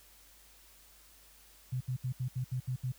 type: tone bursts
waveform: sine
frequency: 127.3 Hz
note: C3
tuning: 47 cents flat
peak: -31 dBFS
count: 8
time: 1.72-2.921 s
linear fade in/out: 10 ms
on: 88 ms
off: 71 ms
effects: added 50 Hz sine -64 dBFS peak until 2.98 s + white hiss -60 dBFS RMS until 2.98 s